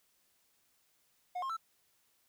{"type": "tone with pitch steps", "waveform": "triangle", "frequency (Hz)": [722, 1067, 1328], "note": ["F#5", "C6", "E6"], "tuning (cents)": [-43, 34, 12], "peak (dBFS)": -33, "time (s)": [1.35, 1.569], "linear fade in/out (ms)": 10, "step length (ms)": 73, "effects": ["white hiss -73 dBFS RMS until 2.28 s"]}